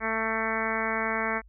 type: harmonic tone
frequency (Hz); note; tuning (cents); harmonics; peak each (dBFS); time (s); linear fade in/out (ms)
222.5; A3; +20; 1 / 2 / 3 / 4 / 5 / 6 / 7 / 8 / 9 / 10; -35 / -35 / -35 / -35 / -35 / -35 / -35 / -35 / -35 / -35; 0-1.42; 50
effects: added 51 Hz sine -50 dBFS peak until 1.48 s

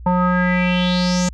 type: tone with low-pass filter sweep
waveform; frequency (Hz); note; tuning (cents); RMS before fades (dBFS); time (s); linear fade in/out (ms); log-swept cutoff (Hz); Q
square; 180; F#3; -47; -17; 0.06-1.29; 5; 940 to 7000; 5.6
effects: added 60 Hz sine -32 dBFS peak until 1.33 s

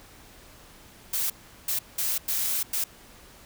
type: noise bursts at uneven times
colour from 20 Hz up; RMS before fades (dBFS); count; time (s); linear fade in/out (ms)
blue; -27; 5; 1.13-1.3 / 1.68-1.79 / 1.98-2.18 / 2.28-2.63 / 2.73-2.84; 5
effects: pink hiss -51 dBFS RMS until 3.45 s

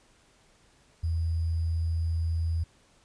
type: tone with sample-and-hold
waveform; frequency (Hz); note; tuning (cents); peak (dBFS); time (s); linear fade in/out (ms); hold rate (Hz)
sine; 82.41; E2; 0; -25; 1.03-2.64; 10; 4900
effects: pink hiss -62 dBFS RMS until 3.04 s + resampled to 22050 Hz

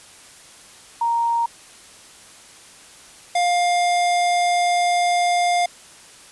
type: tone pair in turn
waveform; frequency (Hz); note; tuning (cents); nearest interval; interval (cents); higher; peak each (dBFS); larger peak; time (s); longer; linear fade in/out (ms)
sine / square; 932.3 / 704.9; A#5 / F5; 0 / +16; perfect fourth; 484; first; -17; neither; 1.01-1.46 / 3.35-5.66; second; 5
effects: white hiss -45 dBFS RMS until 6.31 s + resampled to 24000 Hz

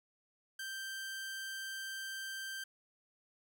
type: tone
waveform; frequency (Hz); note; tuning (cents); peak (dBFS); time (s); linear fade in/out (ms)
sawtooth; 1568; G6; 0; -37; 0.59-2.64; 5
effects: none

